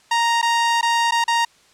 sawtooth tone with dropouts, 932.3 Hz, A#5, in tune, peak -12 dBFS, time 0.11-1.45 s, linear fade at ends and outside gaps 5 ms, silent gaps 0.416-0.426 / 0.812-0.827 / 1.11-1.12 / 1.241-1.279 s, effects white hiss -54 dBFS RMS until 1.73 s + low-pass 7000 Hz 12 dB/octave

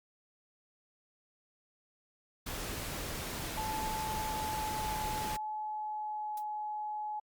pink noise, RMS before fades -39 dBFS, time 2.46-5.37 s, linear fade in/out 10 ms
sine tone with pitch glide, 870 to 847.2 Hz, A5 to G#5, -20 to +34 cents, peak -35 dBFS, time 3.57-7.2 s, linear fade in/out 10 ms, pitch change -46 cents, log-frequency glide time 3.96-6.43 s
blue noise with exponential decay, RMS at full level -43 dBFS, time 6.37-6.45 s, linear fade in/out 5 ms, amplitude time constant 17 ms
effects Opus 48 kbps

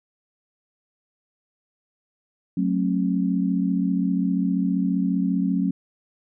sine chord, F# minor, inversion none, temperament equal with one note detuned, 185 / 220 / 270.5 Hz, F#3 / A3 / C#4, 0 / 0 / -42 cents, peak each -22 / -27 / -24 dBFS, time 2.57-5.71 s, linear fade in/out 5 ms, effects none

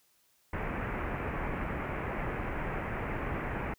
pink low-pass noise, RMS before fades -35 dBFS, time 0.53-3.74 s, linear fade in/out 5 ms, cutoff 2400 Hz, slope 48 dB/octave, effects white hiss -69 dBFS RMS until 3.78 s

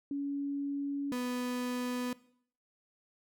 sine / 35% pulse tone pair in turn, 281.9 / 247.9 Hz, C#4 / B3, +29 / +7 cents, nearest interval major second, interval 222 cents, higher first, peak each -32 / -31 dBFS, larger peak second, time 0.11-1.12 / 1.12-2.13 s, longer neither, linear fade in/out 2 ms, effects noise-tail reverb RT60 0.6 s tail -19 dB re dry

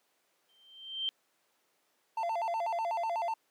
sine tone with exponential growth, 3136 Hz, G7, in tune, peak -28 dBFS, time 0.49-1.09 s, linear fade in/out 0 ms, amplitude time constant 130 ms
triangle tone with vibrato, 784 Hz, G5, in tune, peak -28 dBFS, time 2.17-3.34 s, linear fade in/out 5 ms, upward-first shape square, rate 8.1 Hz, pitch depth 230 cents each way
effects pink hiss -73 dBFS RMS until 3.5 s + high-pass 400 Hz 12 dB/octave

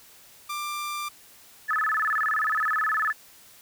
sawtooth tone, 1186 Hz, D6, 17 cents sharp, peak -26 dBFS, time 0.49-1.09 s, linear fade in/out 10 ms
sine tone with vibrato, 1488 Hz, F#6, 9 cents sharp, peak -22 dBFS, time 1.68-3.13 s, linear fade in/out 20 ms, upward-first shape square, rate 19 Hz, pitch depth 270 cents each way
effects white hiss -52 dBFS RMS until 3.61 s

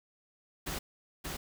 pink noise with echo, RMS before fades -37 dBFS, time 0.66-0.79 s, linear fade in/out 10 ms, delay 580 ms, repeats 1, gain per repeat -2 dB, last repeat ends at 1.37 s, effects none

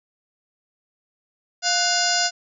harmonic tone with a mistuned harmonic, 702 Hz, F5, 9 cents sharp, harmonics 1 / 2 / 3 / 4 / 5 / 6 / 7 / 8 / 9 / 10, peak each -25 / -25 / -34 / -30 / -33 / -30 / -23 / -29 / -32 / -28 dBFS, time 1.62-2.31 s, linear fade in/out 50 ms, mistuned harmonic 2, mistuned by +100 cents, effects none

